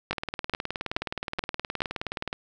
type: two click trains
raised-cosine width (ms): 0.3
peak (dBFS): -14 / -9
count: 43 / 5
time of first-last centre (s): 0.13-2.329 / 0.11-1.819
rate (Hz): 19.1 / 2.34
effects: none